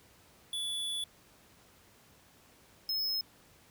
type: tone pair in turn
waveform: square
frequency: 3440 / 5174 Hz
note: A7 / E8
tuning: -40 / -33 cents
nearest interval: perfect fifth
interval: 707 cents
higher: second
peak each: -34 / -31 dBFS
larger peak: second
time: 0.53-1.04 / 2.89-3.21 s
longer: first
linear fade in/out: 2 ms
effects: pink hiss -61 dBFS RMS until 3.7 s + high-pass 60 Hz 12 dB/octave